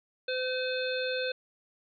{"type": "harmonic tone with a mistuned harmonic", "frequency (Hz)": 511, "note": "C5", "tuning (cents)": -41, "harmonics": [1, 3, 5, 7, 8], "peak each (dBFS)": [-31, -36, -38, -39, -40], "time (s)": [0.28, 1.32], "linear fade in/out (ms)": 5, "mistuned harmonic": 8, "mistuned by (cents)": 54, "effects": []}